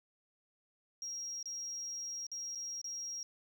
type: tone with dropouts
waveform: sine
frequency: 5620 Hz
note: F8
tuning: 10 cents sharp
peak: -38 dBFS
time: 1.02-3.23 s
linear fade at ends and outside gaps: 1 ms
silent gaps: 1.428-1.457 / 2.267-2.316 / 2.55-2.555 / 2.815-2.843 s
effects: tanh soft clip ceiling -34 dBFS + 11-bit